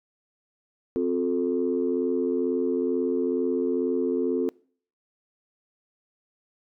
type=chord; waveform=sine; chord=F major; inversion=second; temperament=equal with one note detuned; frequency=261.6 / 357.8 / 440 Hz; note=C4 / F4 / A4; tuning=0 / +42 / 0 cents; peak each=-26 / -26 / -26 dBFS; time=0.96-4.49 s; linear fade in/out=0 ms; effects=noise-tail reverb RT60 0.5 s tail -25 dB re dry + tanh soft clip ceiling -14 dBFS